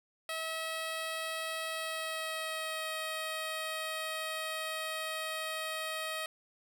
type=tone with pitch glide; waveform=10% pulse; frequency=644 to 632.6 Hz; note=E5 to D#5; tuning=-41 to +29 cents; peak=-27 dBFS; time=0.29-6.26 s; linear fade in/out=2 ms; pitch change=-30 cents; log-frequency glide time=1.7-2.92 s; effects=none